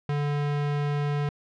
square tone, 145.5 Hz, D3, 16 cents flat, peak -25 dBFS, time 0.09-1.29 s, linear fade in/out 2 ms, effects low-pass 3000 Hz 12 dB/octave

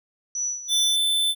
sine tone with tremolo, 5920 Hz, F#8, in tune, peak -23 dBFS, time 0.35-0.96 s, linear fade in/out 2 ms, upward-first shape sine, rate 2.7 Hz, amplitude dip 75%
square tone, 3527 Hz, A7, 3 cents sharp, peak -20 dBFS, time 0.68-1.35 s, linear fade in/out 50 ms
effects none

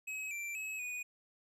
square tone with pitch steps, 2554 / 2352 / 2571 / 2472 Hz, D#7 / D7 / E7 / D#7, +45 / +2 / -44 / -12 cents, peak -39 dBFS, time 0.07-1.03 s, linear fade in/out 10 ms, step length 240 ms, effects low-pass 12000 Hz 12 dB/octave

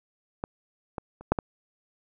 clicks, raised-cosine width 1 ms, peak -16 / -18 / -30 / -6 / -13 dBFS, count 5, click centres 0.439 / 0.982 / 1.21 / 1.32 / 1.388 s, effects none

